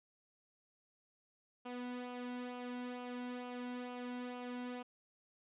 sawtooth tone with flanger, 246.9 Hz, B3, in tune, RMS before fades -44 dBFS, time 1.65-4.83 s, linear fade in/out 10 ms, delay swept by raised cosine 0.52 to 1.72 ms, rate 2.2 Hz, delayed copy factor -0.55, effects resampled to 8000 Hz

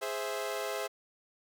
sawtooth chord, Ab augmented, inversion none, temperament equal, 415.3 / 523.3 / 659.3 Hz, Ab4 / C5 / E5, 0 / 0 / 0 cents, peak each -34 dBFS, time 0.01-0.88 s, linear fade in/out 20 ms, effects none

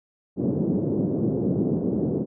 pink band-pass noise, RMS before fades -24 dBFS, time 0.36-2.26 s, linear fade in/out 50 ms, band 140 to 420 Hz, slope 24 dB/octave, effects none

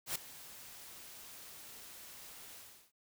white noise with ADSR envelope, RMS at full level -35 dBFS, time 0.06-2.92 s, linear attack 94 ms, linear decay 6 ms, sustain -17 dB, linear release 360 ms, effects none

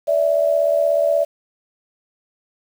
sine tone pair together, 579.4 / 656 Hz, D5 / E5, -24 / -9 cents, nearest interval major second, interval 215 cents, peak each -16 / -18 dBFS, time 0.07-1.25 s, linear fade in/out 20 ms, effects 7-bit

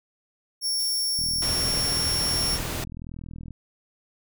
sawtooth tone, 5480 Hz, F8, 34 cents flat, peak -21 dBFS, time 0.61-2.59 s, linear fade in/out 50 ms
violet noise with exponential decay, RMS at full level -36 dBFS, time 0.79-2.68 s, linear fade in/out 5 ms, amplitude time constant 410 ms
click train, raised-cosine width 5 ms, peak -26 dBFS, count 96, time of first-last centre 1.19-3.507 s, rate 41 Hz
pink noise, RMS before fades -31 dBFS, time 1.42-2.84 s, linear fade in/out 2 ms
effects none

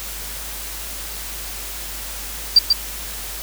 sine tone with echo, 4699 Hz, D8, in tune, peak -5 dBFS, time 2.56-2.59 s, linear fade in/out 5 ms, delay 140 ms, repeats 1, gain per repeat -5 dB, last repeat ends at 2.73 s, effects added 50 Hz sine -35 dBFS peak until 3.42 s + white hiss -31 dBFS RMS until 3.42 s

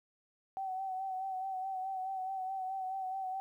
sine tone with vibrato, 760 Hz, F#5, 46 cents sharp, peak -35 dBFS, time 0.57-3.4 s, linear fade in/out 0 ms, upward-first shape sine, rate 4.7 Hz, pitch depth 36 cents each way, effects 12-bit

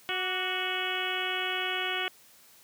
harmonic tone with a mistuned harmonic, 369.1 Hz, F#4, 4 cents flat, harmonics 1 / 2 / 3 / 4 / 5 / 6 / 7 / 8 / 9, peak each -38 / -38 / -40 / -36 / -39 / -36 / -38 / -35 / -39 dBFS, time 0.09-2.08 s, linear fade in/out 0 ms, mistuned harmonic 3, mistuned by +62 cents, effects white hiss -57 dBFS RMS until 2.63 s + high-pass 80 Hz 12 dB/octave

